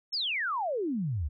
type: exponential sweep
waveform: sine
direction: down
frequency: 5500 to 65.41 Hz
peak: -28 dBFS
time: 0.12-1.29 s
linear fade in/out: 20 ms
effects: none